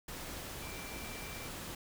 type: tone in noise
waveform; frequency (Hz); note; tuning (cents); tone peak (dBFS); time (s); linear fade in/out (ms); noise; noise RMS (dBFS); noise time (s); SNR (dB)
sine; 2349; D7; 0; -50; 0.62-1.48; 5; pink; -44; 0.08-1.75; -9
effects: none